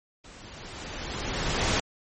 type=noise with level ramp; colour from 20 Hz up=pink; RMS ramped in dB=-48 to -23 dBFS; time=0.24-1.8 s; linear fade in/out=5 ms; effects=low-pass 10000 Hz 12 dB/octave + MP3 32 kbps